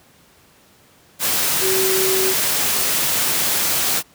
sine tone in noise, 379.3 Hz, F#4, 43 cents sharp, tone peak -19 dBFS, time 1.6-2.35 s, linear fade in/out 50 ms, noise white, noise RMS -19 dBFS, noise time 1.19-4.03 s, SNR -3 dB, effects pink hiss -52 dBFS RMS until 4.14 s + high-pass 80 Hz 12 dB/octave

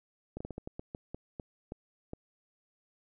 slowing click train, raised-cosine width 2 ms, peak -26 dBFS, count 12, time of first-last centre 0.37-2.134 s, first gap 35 ms, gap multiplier 1.28, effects none

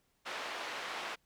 pink band-pass noise, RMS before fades -41 dBFS, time 0.25-1.16 s, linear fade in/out 20 ms, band 660 to 3500 Hz, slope 12 dB/octave, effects pink hiss -75 dBFS RMS until 1.25 s

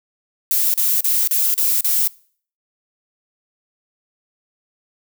violet noise bursts, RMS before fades -17 dBFS, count 6, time 0.51-2.075 s, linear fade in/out 0 ms, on 230 ms, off 37 ms, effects noise-tail reverb RT60 0.5 s tail -23 dB re dry

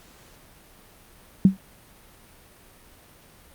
sine tone with exponential decay, 191.2 Hz, G3, 43 cents flat, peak -7 dBFS, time 1.45-1.57 s, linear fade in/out 2 ms, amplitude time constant 26 ms, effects pink hiss -52 dBFS RMS until 3.54 s + Opus 48 kbps

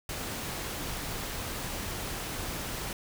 pink noise, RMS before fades -36 dBFS, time 0.09-2.93 s, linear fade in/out 2 ms, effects none

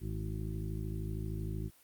harmonic tone with a mistuned harmonic, 53 Hz, G#1, 36 cents sharp, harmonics 1 / 2 / 3 / 4 / 6 / 7, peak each -39 / -39 / -42 / -47 / -47 / -48 dBFS, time 0-1.71 s, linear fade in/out 50 ms, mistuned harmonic 4, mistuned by +20 cents, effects white hiss -63 dBFS RMS until 1.83 s + Opus 32 kbps

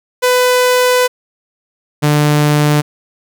sawtooth tone pair in turn, 499.7 / 148.56 Hz, B4 / D3, +20 / +20 cents, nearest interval octave + major sixth, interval 2100 cents, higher first, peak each -5 dBFS, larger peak neither, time 0.22-1.08 / 2.02-2.82 s, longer first, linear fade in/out 20 ms, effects none

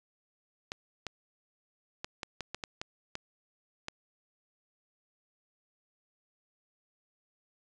clicks, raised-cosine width 0.2 ms, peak -19 dBFS, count 10, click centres 0.719 / 1.067 / 2.045 / 2.232 / 2.407 / 2.546 / 2.638 / 2.815 / 3.154 / 3.884 s, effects resampled to 22050 Hz

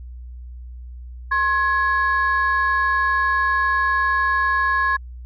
sine tone pair together, 1069.4 / 1678 Hz, C6 / G#6, +37 / +17 cents, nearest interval minor sixth, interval 780 cents, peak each -18 dBFS, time 1.31-4.97 s, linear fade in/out 10 ms, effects tanh soft clip ceiling -11 dBFS + added 61 Hz sine -33 dBFS peak until 5.25 s

